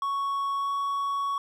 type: tone with pitch glide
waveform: triangle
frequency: 1111 to 1117.4 Hz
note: C#6 to C#6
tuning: +4 to +13 cents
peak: -24 dBFS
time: 0.02-1.38 s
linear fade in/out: 2 ms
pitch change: +9 cents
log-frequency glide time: 0.56-0.72 s
effects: none